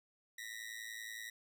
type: ring-modulated tone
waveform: sawtooth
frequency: 1911 Hz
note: A#6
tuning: 43 cents sharp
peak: -38 dBFS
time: 0.38-1.3 s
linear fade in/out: 5 ms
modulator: 55.3 Hz
effects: none